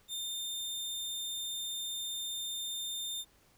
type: tone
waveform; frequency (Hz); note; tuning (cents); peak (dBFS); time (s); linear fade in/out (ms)
sawtooth; 3615; A7; +46; -33; 0.08-3.25; 50
effects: pink hiss -66 dBFS RMS until 3.57 s